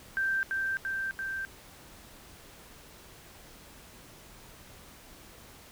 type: tone with echo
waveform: sine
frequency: 1568 Hz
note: G6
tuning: in tune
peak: -26 dBFS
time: 0.17-0.43 s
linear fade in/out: 0 ms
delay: 340 ms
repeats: 3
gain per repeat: -2 dB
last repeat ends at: 1.45 s
effects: pink hiss -52 dBFS RMS until 5.71 s